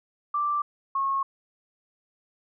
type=tone pair in turn; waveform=sine; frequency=1174.7 / 1090.2 Hz; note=D6 / C#6; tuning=0 / -29 cents; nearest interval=minor second; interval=129 cents; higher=first; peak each=-23 dBFS; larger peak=neither; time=0.34-0.62 / 0.95-1.23 s; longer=neither; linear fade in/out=5 ms; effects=none